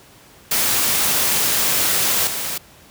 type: noise with level steps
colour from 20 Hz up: white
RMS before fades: -18 / -25 dBFS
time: 0.51-2.58 s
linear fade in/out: 5 ms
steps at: 2.27 s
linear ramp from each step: 2 ms
effects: pink hiss -47 dBFS RMS until 2.9 s + high-pass 60 Hz 12 dB/octave